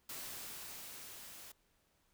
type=noise with level ramp; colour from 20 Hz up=white; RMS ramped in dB=-45 to -53 dBFS; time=0.09-1.52 s; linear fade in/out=5 ms; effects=pink hiss -75 dBFS RMS until 2.13 s